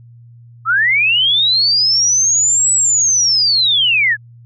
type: linear two-way sweep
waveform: sine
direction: up then down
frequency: 1244.5 to 7902 to 1630 Hz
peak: -10 dBFS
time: 0.65-4.17 s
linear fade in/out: 50 ms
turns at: 2.73 s
effects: added 118 Hz sine -38 dBFS peak until 4.45 s

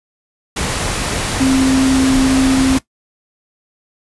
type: tone in noise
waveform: sine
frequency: 264.2 Hz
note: C4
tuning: 17 cents sharp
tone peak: -10 dBFS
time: 1.4-2.78 s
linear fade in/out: 10 ms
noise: pink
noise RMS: -19 dBFS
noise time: 0.56-2.79 s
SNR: +6 dB
effects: noise-tail reverb RT60 0.1 s tail -17 dB re dry + resampled to 24000 Hz

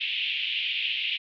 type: band-pass noise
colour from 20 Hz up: pink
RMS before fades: -29 dBFS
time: 0-1.18 s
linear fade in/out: 20 ms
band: 2500 to 3300 Hz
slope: 48 dB/octave
effects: none

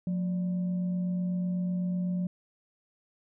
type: tone with frequency modulation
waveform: sine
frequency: 179.5 Hz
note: F3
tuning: 48 cents sharp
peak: -27 dBFS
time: 0.07-2.27 s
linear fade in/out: 2 ms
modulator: 407 Hz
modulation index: 0.21
effects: none

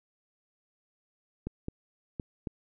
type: clicks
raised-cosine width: 3 ms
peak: -21 dBFS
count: 4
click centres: 1.47 / 1.684 / 2.198 / 2.472 s
effects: none

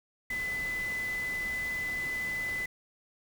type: tone in noise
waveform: sine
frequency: 2008 Hz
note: B6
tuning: 28 cents sharp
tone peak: -31 dBFS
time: 0.3-2.66 s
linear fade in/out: 5 ms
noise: pink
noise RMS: -44 dBFS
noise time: 0.3-2.66 s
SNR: +10 dB
effects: none

